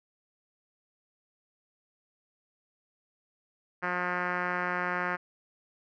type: tone with low-pass filter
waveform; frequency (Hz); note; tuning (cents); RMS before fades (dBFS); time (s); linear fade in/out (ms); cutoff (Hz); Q
5% pulse; 178.8; F3; +41; -31; 3.82-5.17; 20; 1700; 2.1
effects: none